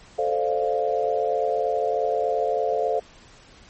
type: chord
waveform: sine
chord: D minor seventh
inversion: second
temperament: equal with one note detuned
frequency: 440 / 523.3 / 591.8 / 698.5 Hz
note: A4 / C5 / D5 / F5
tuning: 0 / 0 / +13 / 0 cents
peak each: -25 / -26 / -29 / -25 dBFS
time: 0.18-3 s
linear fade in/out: 10 ms
effects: pink hiss -50 dBFS RMS until 3.69 s + MP3 32 kbps